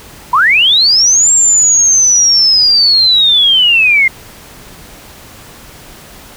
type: linear two-way sweep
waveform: sine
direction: up then down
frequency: 932 to 7500 to 2078 Hz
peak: -5 dBFS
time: 0.33-4.08 s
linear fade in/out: 5 ms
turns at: 1.32 s
effects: pink hiss -35 dBFS RMS until 6.36 s